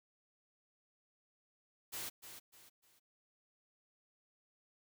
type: noise with echo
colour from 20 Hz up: white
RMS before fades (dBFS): -43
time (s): 1.92-2.1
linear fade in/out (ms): 20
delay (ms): 300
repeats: 3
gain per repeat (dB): -9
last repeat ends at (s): 3
effects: none